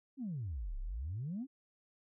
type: exponential two-way sweep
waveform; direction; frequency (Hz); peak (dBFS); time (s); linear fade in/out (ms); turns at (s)
sine; down then up; 287.8 to 31 to 287.8; -36; 0.17-1.47; 50; 0.78
effects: tanh soft clip ceiling -33 dBFS